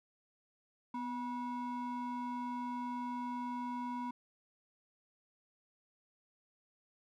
triangle ring-modulated tone, 609 Hz, D#5, 37 cents flat, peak -32 dBFS, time 0.94-4.11 s, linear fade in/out 5 ms, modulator 361 Hz, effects none

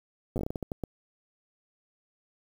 slowing click train, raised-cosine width 2 ms, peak -19 dBFS, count 12, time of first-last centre 0.36-0.837 s, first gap 8 ms, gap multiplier 1.31, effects 8-bit

